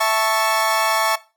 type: chord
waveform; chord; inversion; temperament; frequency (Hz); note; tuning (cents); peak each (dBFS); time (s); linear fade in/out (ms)
30% pulse; A major; second; equal; 659.3 / 880 / 1108.7; E5 / A5 / C#6; 0 / 0 / 0; -18; 0-1.16; 10
effects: noise-tail reverb RT60 0.3 s tail -18 dB re dry